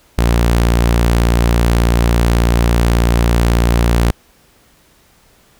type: tone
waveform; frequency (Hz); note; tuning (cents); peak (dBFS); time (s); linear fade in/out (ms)
sawtooth; 58.27; A#1; 0; -6; 0.18-4.11; 0
effects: pink hiss -51 dBFS RMS until 5.59 s